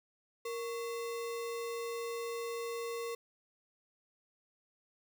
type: tone with sample-and-hold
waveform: sine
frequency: 466.2 Hz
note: A#4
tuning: in tune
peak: -36 dBFS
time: 0.45-3.15 s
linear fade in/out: 5 ms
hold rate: 1575 Hz
effects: none